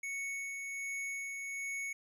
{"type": "tone with tremolo", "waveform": "square", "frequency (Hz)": 2217, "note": "C#7", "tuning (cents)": 0, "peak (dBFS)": -37, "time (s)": [0.03, 1.93], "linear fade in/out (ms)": 5, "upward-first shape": "sine", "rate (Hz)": 1.3, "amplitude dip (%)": 30, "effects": ["low-pass 12000 Hz 12 dB/octave", "12-bit"]}